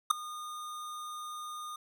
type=tone with ADSR envelope; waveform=square; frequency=1222 Hz; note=D#6; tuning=32 cents flat; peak=-18 dBFS; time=0.1-1.76 s; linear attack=10 ms; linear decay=4 ms; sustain=-22 dB; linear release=4 ms; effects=none